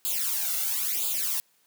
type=noise with flanger; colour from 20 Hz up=blue; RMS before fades=-28 dBFS; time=0.05-1.4 s; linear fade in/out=0 ms; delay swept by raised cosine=0.26 to 1.46 ms; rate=0.99 Hz; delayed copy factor=+1; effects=white hiss -66 dBFS RMS until 1.66 s + high-pass 150 Hz 12 dB/octave